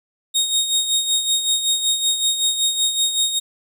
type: tone with tremolo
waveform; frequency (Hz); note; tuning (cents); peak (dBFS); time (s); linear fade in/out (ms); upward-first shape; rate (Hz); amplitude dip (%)
25% pulse; 3729; A#7; 0; -11; 0.34-3.4; 20; sine; 5.3; 60
effects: none